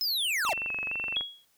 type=linear sweep; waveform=square; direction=down; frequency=5270 to 587.3 Hz; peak=-27 dBFS; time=0.01-0.53 s; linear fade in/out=0 ms
type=click train; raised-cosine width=0.5 ms; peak=-25 dBFS; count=19; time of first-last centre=0.45-1.209 s; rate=23.7 Hz
type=tone with vibrato; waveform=sine; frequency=2636 Hz; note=E7; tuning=1 cent flat; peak=-30 dBFS; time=0.46-1.16 s; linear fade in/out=5 ms; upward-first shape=square; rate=2.2 Hz; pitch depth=37 cents each way
type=tone with exponential decay; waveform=sine; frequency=3322 Hz; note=G#7; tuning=in tune; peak=-23 dBFS; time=1.16-1.45 s; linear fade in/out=2 ms; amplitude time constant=62 ms
effects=white hiss -68 dBFS RMS until 1.57 s